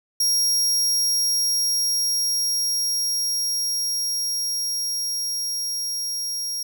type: tone with level ramp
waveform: sawtooth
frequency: 5600 Hz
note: F8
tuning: 4 cents sharp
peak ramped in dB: -15 to -23 dBFS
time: 0.2-6.63 s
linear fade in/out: 5 ms
effects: none